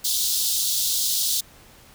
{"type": "high-pass noise", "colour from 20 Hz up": "pink", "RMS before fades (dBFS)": -23, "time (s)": [0.04, 1.41], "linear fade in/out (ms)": 10, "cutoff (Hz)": 3500, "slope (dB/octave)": 48, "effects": ["pink hiss -50 dBFS RMS until 1.94 s"]}